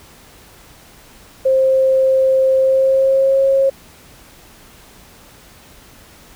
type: tone with pitch glide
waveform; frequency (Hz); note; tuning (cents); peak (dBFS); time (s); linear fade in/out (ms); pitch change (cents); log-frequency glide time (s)
sine; 528 to 541.3; C5 to C#5; +16 to -41; -10; 1.45-3.7; 10; +43; 2.58-3.43
effects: pink hiss -44 dBFS RMS until 6.35 s